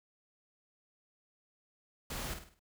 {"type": "noise with echo", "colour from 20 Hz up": "pink", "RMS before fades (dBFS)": -40, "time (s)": [2.1, 2.34], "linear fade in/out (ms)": 5, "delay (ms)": 51, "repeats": 5, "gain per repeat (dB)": -7, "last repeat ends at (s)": 2.595, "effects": []}